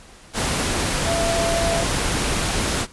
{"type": "tone in noise", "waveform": "sine", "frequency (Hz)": 672, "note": "E5", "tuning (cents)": 33, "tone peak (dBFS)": -21, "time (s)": [1.04, 1.85], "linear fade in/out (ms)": 50, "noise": "pink", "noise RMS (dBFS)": -22, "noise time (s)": [0.33, 2.87], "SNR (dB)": -2, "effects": ["pink hiss -46 dBFS RMS until 2.92 s", "resampled to 24000 Hz"]}